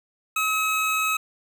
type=tone pair together; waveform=square; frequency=1281 / 2562 Hz; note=E6 / E7; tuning=-50 / -50 cents; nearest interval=octave; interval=1200 cents; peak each=-25 dBFS; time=0.36-1.17 s; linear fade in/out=5 ms; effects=none